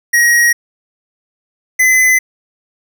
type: tone pair in turn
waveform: square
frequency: 1893 / 2026 Hz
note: A#6 / B6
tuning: +26 / +44 cents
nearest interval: minor second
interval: 118 cents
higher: second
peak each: -8 dBFS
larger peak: neither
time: 0.13-0.53 / 1.79-2.19 s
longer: neither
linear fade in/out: 10 ms
effects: none